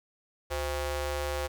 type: ring-modulated tone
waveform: sawtooth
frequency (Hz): 293.7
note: D4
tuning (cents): 0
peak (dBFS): -23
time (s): 0.5-1.48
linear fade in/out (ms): 20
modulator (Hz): 225
effects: none